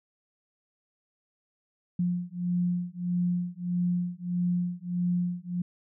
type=beating tone pair; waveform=sine; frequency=176.2 / 177.8 Hz; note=F3 / F3; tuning=+16 / +31 cents; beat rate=1.6 Hz; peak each=-29 dBFS; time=1.99-5.62 s; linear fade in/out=5 ms; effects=none